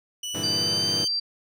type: tone with pitch glide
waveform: 25% pulse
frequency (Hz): 2960 to 3113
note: F#7 to G7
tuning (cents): 0 to -13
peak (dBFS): -26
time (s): 0.23-1.08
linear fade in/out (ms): 5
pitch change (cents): +87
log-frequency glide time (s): 0.37-0.89
type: chord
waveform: 15% pulse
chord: E half-diminished seventh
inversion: first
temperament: equal with one note detuned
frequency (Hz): 98.34 / 116.54 / 146.83 / 164.81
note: G2 / Bb2 / D3 / E3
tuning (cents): +6 / 0 / 0 / 0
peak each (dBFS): -29 / -31 / -32 / -28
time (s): 0.34-1.05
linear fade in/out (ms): 10
type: tone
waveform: sine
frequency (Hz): 4700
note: D8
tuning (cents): +1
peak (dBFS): -23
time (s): 0.43-1.2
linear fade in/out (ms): 10
effects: none